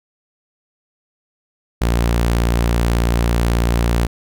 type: tone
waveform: sawtooth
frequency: 58.27 Hz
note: A#1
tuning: in tune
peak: -10 dBFS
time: 1.81-4.07 s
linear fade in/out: 10 ms
effects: none